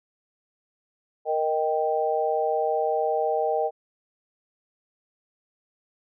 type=chord; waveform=sine; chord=Eb major; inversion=second; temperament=equal; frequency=466.2 / 622.3 / 784 Hz; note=Bb4 / Eb5 / G5; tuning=0 / 0 / 0 cents; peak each=-26 dBFS; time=1.25-3.71 s; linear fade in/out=50 ms; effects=none